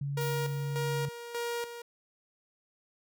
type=tone; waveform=sine; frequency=140.9 Hz; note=C#3; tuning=29 cents sharp; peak=-31 dBFS; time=0.01-1.09 s; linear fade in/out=5 ms
type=tone with tremolo; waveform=sawtooth; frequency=472.9 Hz; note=A#4; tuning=25 cents sharp; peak=-28 dBFS; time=0.17-1.82 s; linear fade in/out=5 ms; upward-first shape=square; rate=1.7 Hz; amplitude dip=65%
type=noise with exponential decay; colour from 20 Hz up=violet; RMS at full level=-42 dBFS; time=0.21-1.27 s; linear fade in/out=1 ms; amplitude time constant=230 ms
effects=none